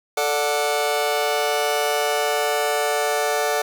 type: chord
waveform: sawtooth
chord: D major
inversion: second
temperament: just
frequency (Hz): 440.5 / 587.3 / 734.2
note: A4 / D5 / F#5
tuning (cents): +2 / 0 / -14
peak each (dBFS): -20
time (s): 0.17-3.62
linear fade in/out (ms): 5
effects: none